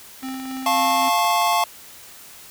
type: tone with tremolo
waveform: square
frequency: 262.7 Hz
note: C4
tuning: 7 cents sharp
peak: -28 dBFS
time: 0.22-1.1 s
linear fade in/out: 20 ms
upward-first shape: sine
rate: 3.7 Hz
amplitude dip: 25%
type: click train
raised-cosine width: 0.3 ms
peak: -24 dBFS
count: 24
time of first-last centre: 0.23-1.529 s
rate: 17.7 Hz
type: chord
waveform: square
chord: F augmented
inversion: none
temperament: just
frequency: 698.5 / 873.1 / 1091.3 Hz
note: F5 / A5 / C#6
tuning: 0 / -14 / -27 cents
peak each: -22 dBFS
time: 0.66-1.64 s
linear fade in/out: 2 ms
effects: white hiss -43 dBFS RMS until 2.5 s